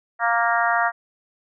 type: harmonic tone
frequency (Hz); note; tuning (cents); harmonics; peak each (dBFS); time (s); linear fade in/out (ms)
233.1; A#3; 0; 3 / 4 / 5 / 6 / 7 / 8; -22 / -25 / -25 / -24 / -27 / -26; 0.19-0.92; 50
effects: none